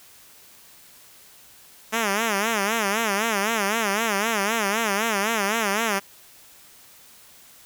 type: tone with vibrato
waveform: 5% pulse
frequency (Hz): 212.7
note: G#3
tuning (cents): +42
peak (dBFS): -10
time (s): 1.92-6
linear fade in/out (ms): 20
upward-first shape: sine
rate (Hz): 3.9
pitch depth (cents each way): 150
effects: white hiss -50 dBFS RMS until 7.65 s